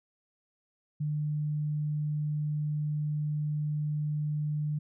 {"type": "tone", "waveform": "sine", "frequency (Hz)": 150, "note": "D3", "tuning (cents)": 37, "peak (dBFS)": -28, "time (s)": [1, 4.79], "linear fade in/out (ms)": 10, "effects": []}